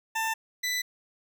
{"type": "tone pair in turn", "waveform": "20% pulse", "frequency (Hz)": [892, 1990.4], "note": ["A5", "B6"], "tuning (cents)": [23, 13], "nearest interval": "octave + major second", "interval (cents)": 1390, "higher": "second", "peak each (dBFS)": [-22, -22], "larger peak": "neither", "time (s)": [[0.15, 0.34], [0.63, 0.82]], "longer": "neither", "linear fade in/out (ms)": 10, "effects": []}